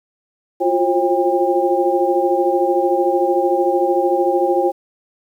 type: tone cluster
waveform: sine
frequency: 346.2 / 359.5 / 537 / 801 Hz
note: F4 / F#4 / C5 / G5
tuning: -15 / -50 / +45 / +37 cents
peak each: -19 dBFS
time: 0.6-4.72 s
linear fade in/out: 20 ms
effects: 8-bit